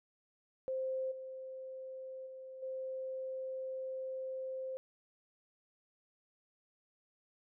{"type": "tone with level steps", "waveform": "sine", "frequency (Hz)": 523.3, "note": "C5", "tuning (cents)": 0, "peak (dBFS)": [-34, -43, -46, -38], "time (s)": [0.68, 4.77], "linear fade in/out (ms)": 0, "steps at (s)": [1.11, 2.26, 2.62], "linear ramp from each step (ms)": 10, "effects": []}